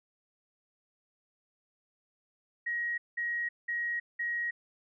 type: tone bursts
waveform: sine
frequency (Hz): 1893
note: A#6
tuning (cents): +26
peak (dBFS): -30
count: 4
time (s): 2.66-4.51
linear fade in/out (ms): 10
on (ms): 320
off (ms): 190
effects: none